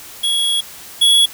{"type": "tone pair in turn", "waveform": "square", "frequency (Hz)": [3334, 3363], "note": ["G#7", "G#7"], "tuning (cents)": [6, 21], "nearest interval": "unison", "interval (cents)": 15, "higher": "second", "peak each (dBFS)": [-15, -9], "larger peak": "second", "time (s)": [[0.23, 0.61], [1.01, 1.26]], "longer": "first", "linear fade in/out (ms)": 10, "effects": ["white hiss -36 dBFS RMS until 1.33 s"]}